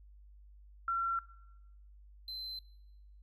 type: tone pair in turn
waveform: sine / triangle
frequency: 1361 / 4078 Hz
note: F6 / C8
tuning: -45 / -45 cents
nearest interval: octave + perfect fifth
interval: 1900 cents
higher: second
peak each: -30 / -39 dBFS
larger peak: first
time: 0.88-1.19 / 2.28-2.59 s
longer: neither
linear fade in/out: 2 ms
effects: noise-tail reverb RT60 0.9 s tail -20 dB re dry + added 50 Hz sine -54 dBFS peak until 3.22 s